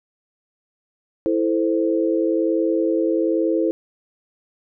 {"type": "chord", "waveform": "sine", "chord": "A minor", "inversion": "second", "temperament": "equal with one note detuned", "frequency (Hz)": [329.6, 440, 521.1], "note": ["E4", "A4", "C5"], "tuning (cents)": [0, 0, -7], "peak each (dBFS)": [-19, -23, -23], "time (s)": [1.26, 3.71], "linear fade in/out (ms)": 0, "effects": []}